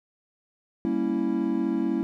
triangle chord, G diminished seventh, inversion none, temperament equal with one note detuned, 197.59 / 233.1 / 277.2 / 329.6 Hz, G3 / Bb3 / Db4 / Fb4, +14 / 0 / 0 / 0 cents, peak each -29 / -27 / -27 / -25 dBFS, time 0.85-2.03 s, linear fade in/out 0 ms, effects none

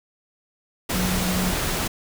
sine tone in noise, 183.3 Hz, F#3, 16 cents flat, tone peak -23 dBFS, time 0.94-1.52 s, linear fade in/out 10 ms, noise pink, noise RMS -25 dBFS, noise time 0.89-1.88 s, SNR -1 dB, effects none

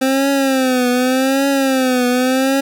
25% pulse tone with vibrato, 261.6 Hz, C4, in tune, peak -9 dBFS, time 0.01-2.61 s, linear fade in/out 10 ms, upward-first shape triangle, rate 0.85 Hz, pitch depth 110 cents each way, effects none

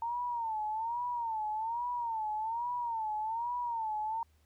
sine tone with vibrato, 912 Hz, A#5, 38 cents flat, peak -32 dBFS, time 0.02-4.23 s, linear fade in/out 2 ms, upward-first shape sine, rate 1.2 Hz, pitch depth 120 cents each way, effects added 76 Hz sine -65 dBFS peak until 4.45 s + pink hiss -73 dBFS RMS until 4.45 s

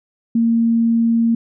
sine tone, 230.2 Hz, A#3, 22 cents flat, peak -12 dBFS, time 0.35-1.35 s, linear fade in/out 5 ms, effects none

